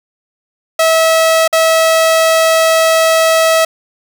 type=tone with dropouts; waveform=sawtooth; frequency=648 Hz; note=E5; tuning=30 cents flat; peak=-4 dBFS; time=0.79-3.65 s; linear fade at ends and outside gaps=5 ms; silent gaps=1.478-1.527 s; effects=none